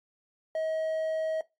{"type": "tone", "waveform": "triangle", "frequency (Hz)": 636, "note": "D#5", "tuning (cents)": 38, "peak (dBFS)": -26, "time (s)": [0.55, 1.41], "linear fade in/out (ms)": 2, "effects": ["noise-tail reverb RT60 0.2 s tail -18 dB re dry", "AAC 64 kbps"]}